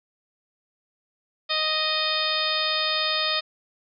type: harmonic tone with a mistuned harmonic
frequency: 622.3 Hz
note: D#5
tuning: in tune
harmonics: 1 / 2 / 3 / 4 / 5 / 6 / 7 / 8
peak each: -32 / -30 / -32 / -31 / -33 / -27 / -30 / -31 dBFS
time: 1.49-3.41 s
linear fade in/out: 20 ms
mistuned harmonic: 6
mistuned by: -37 cents
effects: none